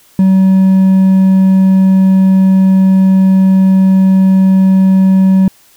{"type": "tone with hard clipping", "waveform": "triangle", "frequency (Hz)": 190, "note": "F#3", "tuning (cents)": 46, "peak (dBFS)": -5, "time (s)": [0.19, 5.48], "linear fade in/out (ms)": 2, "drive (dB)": 5, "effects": ["white hiss -46 dBFS RMS until 5.76 s"]}